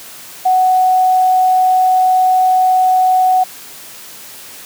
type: tone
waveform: sine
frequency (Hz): 743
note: F#5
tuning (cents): +7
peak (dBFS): -8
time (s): 0.45-3.44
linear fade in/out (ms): 10
effects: white hiss -34 dBFS RMS until 4.65 s + high-pass 100 Hz 12 dB/octave